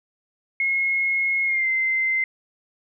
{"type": "tone with pitch glide", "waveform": "sine", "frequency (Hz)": [2164, 2075], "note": ["C#7", "C7"], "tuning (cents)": [-42, -15], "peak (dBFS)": -19, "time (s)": [0.6, 2.24], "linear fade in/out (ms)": 2, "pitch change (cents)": -73, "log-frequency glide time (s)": [1.45, 1.68], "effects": []}